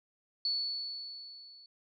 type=tone with level ramp; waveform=sine; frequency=4435 Hz; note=C#8; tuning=in tune; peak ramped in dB=-28 to -53 dBFS; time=0.45-1.66 s; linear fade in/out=2 ms; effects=none